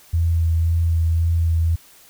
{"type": "tone with vibrato", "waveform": "sine", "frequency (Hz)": 82.9, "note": "E2", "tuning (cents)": 10, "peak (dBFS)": -15, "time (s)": [0.13, 1.76], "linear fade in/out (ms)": 10, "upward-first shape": "sine", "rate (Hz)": 1.9, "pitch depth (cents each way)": 17, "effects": ["white hiss -49 dBFS RMS until 2.09 s"]}